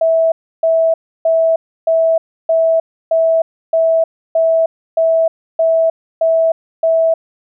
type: tone bursts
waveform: sine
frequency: 653 Hz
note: E5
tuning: 17 cents flat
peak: -9 dBFS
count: 12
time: 0.01-7.14 s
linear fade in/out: 5 ms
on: 310 ms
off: 310 ms
effects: none